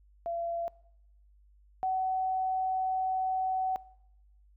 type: tone pair in turn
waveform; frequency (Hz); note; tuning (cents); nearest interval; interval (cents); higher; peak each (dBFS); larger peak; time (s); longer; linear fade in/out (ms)
sine; 680 / 752.9; F5 / F#5; -46 / +30; major second; 176; second; -31 / -27; second; 0.26-0.68 / 1.83-3.76; second; 0
effects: noise-tail reverb RT60 0.8 s tail -22 dB re dry + added 50 Hz sine -58 dBFS peak until 4.56 s